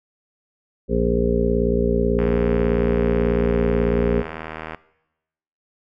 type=harmonic tone; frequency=58.2 Hz; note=A#1; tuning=2 cents flat; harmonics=1 / 2 / 3 / 4 / 5 / 7 / 8 / 9; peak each=-23 / -32 / -24 / -24 / -31 / -23 / -26 / -27 dBFS; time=0.88-4.24 s; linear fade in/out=50 ms
type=click train; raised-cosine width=0.5 ms; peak=-15 dBFS; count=204; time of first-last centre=2.19-4.747 s; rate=79.4 Hz
effects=noise-tail reverb RT60 0.9 s tail -19 dB re dry